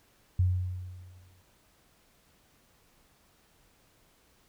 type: tone with exponential decay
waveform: sine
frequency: 91 Hz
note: F#2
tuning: 28 cents flat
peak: -20 dBFS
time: 0.39-1.41 s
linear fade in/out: 5 ms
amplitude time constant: 220 ms
effects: pink hiss -65 dBFS RMS until 4.48 s